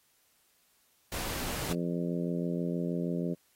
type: noise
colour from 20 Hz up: pink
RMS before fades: -36 dBFS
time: 1.12-1.73 s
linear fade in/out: 2 ms
type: harmonic tone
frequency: 86.3 Hz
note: F2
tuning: 20 cents flat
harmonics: 2 / 3 / 4 / 5 / 6 / 7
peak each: -32 / -36 / -38 / -40 / -42 / -43 dBFS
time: 1.69-3.35 s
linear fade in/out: 20 ms
effects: white hiss -69 dBFS RMS until 3.55 s + AAC 48 kbps